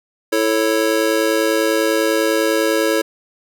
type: chord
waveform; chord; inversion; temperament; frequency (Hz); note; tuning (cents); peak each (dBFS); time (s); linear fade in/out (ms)
square; A major; second; just; 330 / 440 / 550; E4 / A4 / C#5; +2 / 0 / -14; -20; 0.32-3.02; 10
effects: none